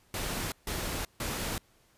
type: noise bursts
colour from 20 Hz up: pink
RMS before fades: -34 dBFS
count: 3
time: 0.14-1.58 s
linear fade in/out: 2 ms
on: 380 ms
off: 150 ms
effects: pink hiss -65 dBFS RMS until 1.97 s + resampled to 32000 Hz